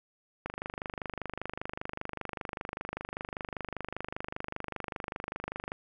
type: click train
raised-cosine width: 0.5 ms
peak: -20 dBFS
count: 133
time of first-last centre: 0.46-5.719 s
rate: 25.1 Hz
effects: none